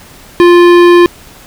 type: tone with hard clipping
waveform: sine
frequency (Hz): 349.2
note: F4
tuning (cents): 0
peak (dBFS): -3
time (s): 0.4-1.06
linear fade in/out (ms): 0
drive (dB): 16
effects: pink hiss -36 dBFS RMS until 1.46 s